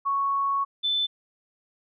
sine tone pair in turn, 1108.7 / 3520 Hz, C#6 / A7, 0 / 0 cents, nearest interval octave + minor sixth, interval 2000 cents, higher second, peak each -22 dBFS, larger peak neither, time 0.05-0.65 / 0.83-1.07 s, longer first, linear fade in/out 20 ms, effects none

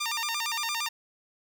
10% pulse tone with vibrato, 1046.5 Hz, C6, in tune, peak -20 dBFS, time 0-0.89 s, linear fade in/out 10 ms, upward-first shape square, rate 8.7 Hz, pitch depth 230 cents each way, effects none

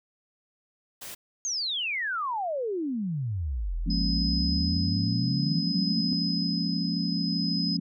white noise, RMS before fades -40 dBFS, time 1.01-1.15 s, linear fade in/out 10 ms
sine exponential two-way sweep, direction down then up, 6620 to 40.03 to 246.9 Hz, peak -27 dBFS, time 1.45-6.13 s, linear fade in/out 0 ms, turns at 3.76 s
sine chord, Bb minor seventh, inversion second, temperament equal, 174.61 / 207.7 / 233.1 / 277.2 Hz, F3 / Ab3 / Bb3 / Db4, 0 / 0 / 0 / 0 cents, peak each -29 / -32 / -34 / -33 dBFS, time 3.86-7.8 s, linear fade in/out 10 ms
sine tone with tremolo, 5050 Hz, D#8, 25 cents sharp, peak -28 dBFS, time 3.9-7.77 s, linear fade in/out 5 ms, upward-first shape sine, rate 0.58 Hz, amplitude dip 40%
effects none

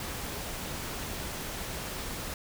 pink noise, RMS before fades -37 dBFS, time 0-2.34 s, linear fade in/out 2 ms, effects none

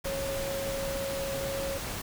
sine tone in noise, 548 Hz, C#5, 20 cents flat, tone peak -32 dBFS, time 0.05-1.78 s, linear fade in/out 10 ms, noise pink, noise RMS -36 dBFS, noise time 0.04-2.02 s, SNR +1 dB, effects none

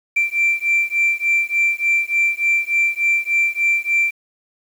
sine beating tone pair, 2349 / 2352.4 Hz, D7 / D7, 0 / +2 cents, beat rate 3.4 Hz, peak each -17 dBFS, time 0.16-4.11 s, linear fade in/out 10 ms, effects tanh soft clip ceiling -10 dBFS + 7-bit

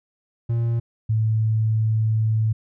triangle / sine tone pair in turn, 116.8 / 110.02 Hz, A#2 / A2, +4 / 0 cents, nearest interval minor second, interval 104 cents, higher first, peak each -17 dBFS, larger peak neither, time 0.49-0.8 / 1.09-2.53 s, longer second, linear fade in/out 10 ms, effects none

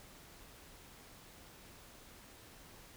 silence, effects pink hiss -57 dBFS RMS until 2.96 s

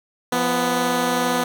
10% pulse tone pair together, 172.5 / 247.6 Hz, F3 / B3, -21 / +5 cents, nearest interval tritone, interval 626 cents, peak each -18 / -11 dBFS, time 0.32-1.44 s, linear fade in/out 5 ms, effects none

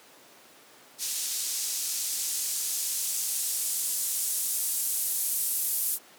blue noise with band-pass filter sweep, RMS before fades -30 dBFS, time 0.98-5.99 s, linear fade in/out 50 ms, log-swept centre 5500 to 11000 Hz, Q 1, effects pink hiss -53 dBFS RMS until 6.18 s + high-pass 300 Hz 12 dB/octave

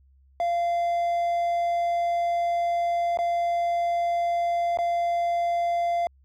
triangle tone with dropouts, 690 Hz, F5, 21 cents flat, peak -20 dBFS, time 0.4-6.07 s, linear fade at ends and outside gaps 1 ms, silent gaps 3.173-3.188 / 4.773-4.787 s, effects added 67 Hz sine -55 dBFS peak until 6.24 s

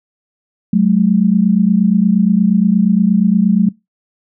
sine tone pair together, 186.4 / 214.9 Hz, F#3 / A3, +13 / -41 cents, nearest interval major second, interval 246 cents, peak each -11 dBFS, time 0.73-3.69 s, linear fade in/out 5 ms, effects noise-tail reverb RT60 0.2 s tail -22 dB re dry

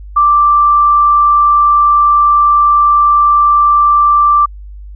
sine tone, 1175 Hz, D6, 1 cent sharp, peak -5 dBFS, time 0.16-4.46 s, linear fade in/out 10 ms, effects added 50 Hz sine -27 dBFS peak until 4.95 s

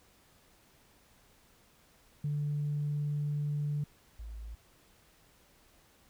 sine tone pair in turn, 146.83 / 55 Hz, D3 / A1, 0 / 0 cents, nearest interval octave + perfect fourth, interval 1700 cents, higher first, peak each -29 / -40 dBFS, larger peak first, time 2.24-3.84 / 4.19-4.55 s, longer first, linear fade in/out 5 ms, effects tanh soft clip ceiling -26 dBFS + pink hiss -64 dBFS RMS until 6.09 s

